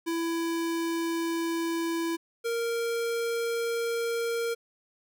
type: tone pair in turn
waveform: square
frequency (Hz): 332.8 / 464.8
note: E4 / A#4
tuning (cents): +17 / -5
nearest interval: tritone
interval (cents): 578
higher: second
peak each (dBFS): -28 / -28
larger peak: neither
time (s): 0.06-2.17 / 2.44-4.55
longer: neither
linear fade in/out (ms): 20
effects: none